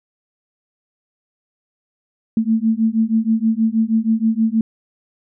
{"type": "beating tone pair", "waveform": "sine", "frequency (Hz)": [220, 226.3], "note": ["A3", "A3"], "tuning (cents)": [0, 49], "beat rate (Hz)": 6.3, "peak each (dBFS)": -17, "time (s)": [2.37, 4.61], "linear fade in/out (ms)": 2, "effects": []}